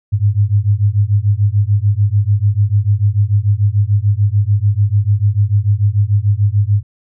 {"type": "beating tone pair", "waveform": "sine", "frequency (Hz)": [99.3, 106.1], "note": ["G2", "G#2"], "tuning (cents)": [23, 38], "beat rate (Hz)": 6.8, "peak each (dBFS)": -13, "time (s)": [0.12, 6.83], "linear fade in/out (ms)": 20, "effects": []}